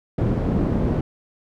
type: low-pass noise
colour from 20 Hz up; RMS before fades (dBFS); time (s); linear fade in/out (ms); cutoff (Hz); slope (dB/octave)
white; -21; 0.18-1.01; 5; 260; 12
effects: none